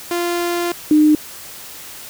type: tone pair in turn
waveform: sawtooth / sine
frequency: 347 / 303.9 Hz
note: F4 / D#4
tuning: -11 / -41 cents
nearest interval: major second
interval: 230 cents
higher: first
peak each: -14 / -8 dBFS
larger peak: second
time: 0.11-0.72 / 0.91-1.15 s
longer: first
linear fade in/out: 2 ms
effects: white hiss -35 dBFS RMS until 2.09 s